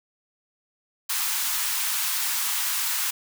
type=high-pass noise; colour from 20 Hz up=white; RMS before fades=-26 dBFS; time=1.09-3.11 s; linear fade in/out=10 ms; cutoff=860 Hz; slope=48 dB/octave; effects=none